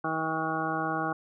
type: harmonic tone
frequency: 159.8 Hz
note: D#3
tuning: 47 cents sharp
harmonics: 1 / 2 / 3 / 4 / 5 / 7 / 8 / 9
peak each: -38 / -34 / -39 / -38 / -33 / -34 / -39 / -35 dBFS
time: 0.04-1.13 s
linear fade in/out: 5 ms
effects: none